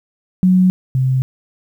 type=tone pair in turn; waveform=sine; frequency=184.4 / 130.39 Hz; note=F#3 / C3; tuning=-6 / -6 cents; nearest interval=tritone; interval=600 cents; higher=first; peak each=-8 / -12 dBFS; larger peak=first; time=0.43-0.7 / 0.95-1.22 s; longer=neither; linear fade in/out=0 ms; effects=8-bit